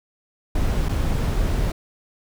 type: noise with dropouts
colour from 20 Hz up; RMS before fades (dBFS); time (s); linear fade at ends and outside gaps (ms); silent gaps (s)
brown; -21; 0.55-1.72; 5; 0.887-0.891
effects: none